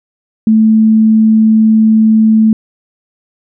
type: tone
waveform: sine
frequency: 219.5 Hz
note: A3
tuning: 4 cents flat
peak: -4 dBFS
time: 0.47-2.53 s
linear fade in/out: 2 ms
effects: none